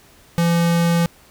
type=tone; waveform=square; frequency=169.8 Hz; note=F3; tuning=48 cents flat; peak=-15 dBFS; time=0.38-1.06 s; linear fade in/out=0 ms; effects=pink hiss -50 dBFS RMS until 1.3 s